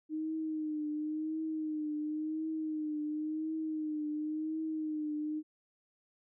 sine tone with vibrato, 309 Hz, D#4, 12 cents flat, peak -33 dBFS, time 0.09-5.43 s, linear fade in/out 50 ms, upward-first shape triangle, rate 0.94 Hz, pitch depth 53 cents each way, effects none

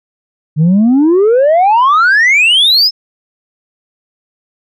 sine exponential sweep, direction up, 146.83 to 5310 Hz, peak -3 dBFS, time 0.56-2.91 s, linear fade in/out 50 ms, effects tanh soft clip ceiling -4 dBFS

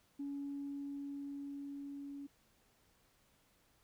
sine tone with level ramp, 281.7 Hz, C#4, 28 cents sharp, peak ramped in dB -38 to -44 dBFS, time 0.19-2.27 s, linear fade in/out 10 ms, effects tanh soft clip ceiling -35 dBFS + pink hiss -72 dBFS RMS until 3.83 s

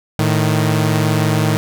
sawtooth tone pair together, 110 / 155.56 Hz, A2 / D#3, 0 / 0 cents, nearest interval tritone, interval 600 cents, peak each -12 dBFS, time 0.19-1.57 s, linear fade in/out 0 ms, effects none

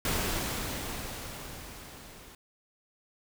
pink noise with level ramp, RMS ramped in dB -29 to -51 dBFS, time 0.05-2.35 s, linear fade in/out 2 ms, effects none

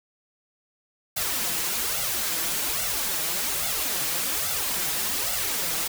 white noise with flanger, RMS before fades -27 dBFS, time 1.16-5.88 s, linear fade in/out 10 ms, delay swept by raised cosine 1.4 to 6.3 ms, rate 1.2 Hz, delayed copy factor +0.8, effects none

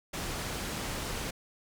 pink low-pass noise, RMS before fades -36 dBFS, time 0.13-1.31 s, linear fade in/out 10 ms, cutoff 11000 Hz, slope 12 dB/octave, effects none

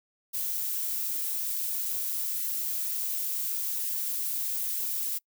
violet noise, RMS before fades -31 dBFS, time 0.33-5.19 s, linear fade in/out 20 ms, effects noise-tail reverb RT60 0.1 s tail -26 dB re dry

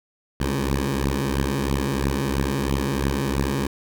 10% pulse beating tone pair, 67.1 / 70.1 Hz, C2 / C#2, +44 / +20 cents, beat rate 3 Hz, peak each -16 dBFS, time 0.4-3.67 s, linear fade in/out 5 ms, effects none

